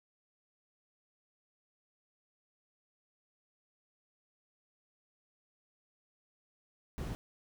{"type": "noise", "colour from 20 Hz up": "brown", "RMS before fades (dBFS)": -39, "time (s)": [6.98, 7.15], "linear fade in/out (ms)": 0, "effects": []}